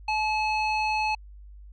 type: tone with low-pass filter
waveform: square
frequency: 860 Hz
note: A5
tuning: 40 cents flat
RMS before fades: -26 dBFS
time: 0.08-1.15 s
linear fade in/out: 5 ms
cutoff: 3400 Hz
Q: 4.1
effects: added 50 Hz sine -43 dBFS peak until 1.72 s